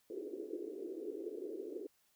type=band-pass noise; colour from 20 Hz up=pink; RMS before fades=-44 dBFS; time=0.1-1.87 s; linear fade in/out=2 ms; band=330 to 440 Hz; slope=48 dB/octave; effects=white hiss -74 dBFS RMS until 2.15 s